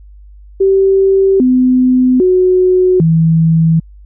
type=tone with pitch steps; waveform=sine; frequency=387.1 / 254.2 / 367.9 / 162.5 Hz; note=G4 / C4 / F#4 / E3; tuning=-22 / -50 / -10 / -24 cents; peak=-6 dBFS; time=0.6-3.8 s; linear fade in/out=10 ms; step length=800 ms; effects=added 50 Hz sine -34 dBFS peak until 4.05 s